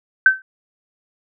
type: tone with exponential decay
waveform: sine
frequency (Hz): 1541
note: G6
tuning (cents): -30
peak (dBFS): -3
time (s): 0.26-0.42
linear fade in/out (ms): 2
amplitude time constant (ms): 33
effects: none